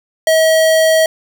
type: tone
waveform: square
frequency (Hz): 640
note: D#5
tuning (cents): +49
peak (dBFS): -9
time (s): 0.27-1.06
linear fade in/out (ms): 2
effects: none